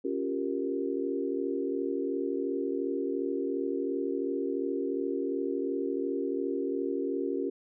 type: chord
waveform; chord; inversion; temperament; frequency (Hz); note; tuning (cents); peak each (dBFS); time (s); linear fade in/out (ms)
sine; G half-diminished seventh; second; equal; 277.2 / 349.2 / 392 / 466.2; Db4 / F4 / G4 / Bb4; 0 / 0 / 0 / 0; -33 / -35 / -33 / -36; 0.04-7.5; 10
effects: none